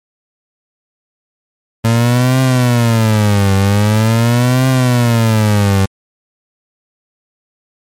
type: tone with vibrato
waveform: 30% pulse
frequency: 112.8 Hz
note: A2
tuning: 44 cents sharp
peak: -6 dBFS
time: 1.84-5.86 s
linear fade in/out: 10 ms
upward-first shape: triangle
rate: 0.44 Hz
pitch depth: 270 cents each way
effects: MP3 64 kbps